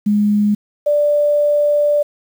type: tone pair in turn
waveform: sine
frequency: 207.7 / 587.5 Hz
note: G#3 / D5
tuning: 0 / +1 cents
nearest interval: octave + tritone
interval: 1801 cents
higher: second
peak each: -11 dBFS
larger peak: neither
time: 0.06-0.55 / 0.86-2.03 s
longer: second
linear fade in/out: 10 ms
effects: 7-bit